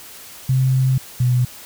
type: tone pair in turn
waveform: sine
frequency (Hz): 130.81 / 124.65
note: C3 / B2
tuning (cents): 0 / +16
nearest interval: minor second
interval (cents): 84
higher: first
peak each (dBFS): -13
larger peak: neither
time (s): 0.49-0.98 / 1.2-1.45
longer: first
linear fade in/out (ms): 5
effects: white hiss -39 dBFS RMS until 1.65 s